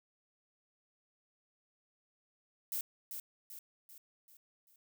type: noise with echo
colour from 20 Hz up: violet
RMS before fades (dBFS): -37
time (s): 2.72-2.81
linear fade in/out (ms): 2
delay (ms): 390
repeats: 5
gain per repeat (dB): -6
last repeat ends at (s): 4.76
effects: none